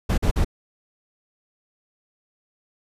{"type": "noise bursts", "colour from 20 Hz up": "brown", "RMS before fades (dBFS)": -19, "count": 3, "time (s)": [0.09, 0.447], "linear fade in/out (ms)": 10, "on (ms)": 89, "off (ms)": 45, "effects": ["resampled to 32000 Hz"]}